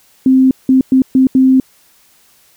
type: tone bursts at uneven times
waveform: sine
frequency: 261.6 Hz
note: C4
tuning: in tune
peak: -5 dBFS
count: 5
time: 0.26-0.51 / 0.69-0.81 / 0.92-1.02 / 1.15-1.27 / 1.35-1.6 s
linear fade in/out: 2 ms
effects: white hiss -50 dBFS RMS until 2.56 s